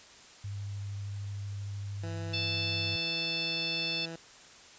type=tone with vibrato; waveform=sine; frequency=100.5 Hz; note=G2; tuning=44 cents sharp; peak=-35 dBFS; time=0.44-2.96 s; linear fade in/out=5 ms; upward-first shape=square; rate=13 Hz; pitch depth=9 cents each way
type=tone with pitch glide; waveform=15% pulse; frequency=166.2 to 165.15 Hz; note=E3 to E3; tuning=+15 to +4 cents; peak=-33 dBFS; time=2.03-4.16 s; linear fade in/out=5 ms; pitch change=-11 cents; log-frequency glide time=2.75-3.42 s
type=harmonic tone; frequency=880 Hz; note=A5; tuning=in tune; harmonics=3 / 4 / 5 / 6; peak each=-35 / -36 / -37 / -38 dBFS; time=2.33-4.06 s; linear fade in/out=10 ms
effects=white hiss -53 dBFS RMS until 4.78 s + resampled to 16000 Hz